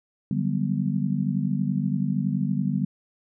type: chord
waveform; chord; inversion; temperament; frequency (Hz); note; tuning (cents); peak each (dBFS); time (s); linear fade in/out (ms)
sine; G major seventh; second; just; 147 / 183.75 / 196 / 245; D3 / F#3 / G3 / B3; +2 / -12 / 0 / -14; -27 / -30 / -26 / -29; 0.31-2.85; 2
effects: none